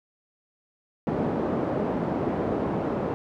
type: band-pass noise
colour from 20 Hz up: pink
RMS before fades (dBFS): -27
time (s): 1.07-3.14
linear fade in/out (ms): 0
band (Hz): 190 to 620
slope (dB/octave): 12
effects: none